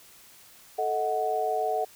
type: tone cluster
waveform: sine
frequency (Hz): 438.6 / 632 / 739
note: A4 / D#5 / F#5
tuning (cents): -6 / +27 / -2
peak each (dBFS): -30 / -31 / -27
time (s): 0.78-1.85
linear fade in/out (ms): 10
effects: white hiss -53 dBFS RMS until 1.95 s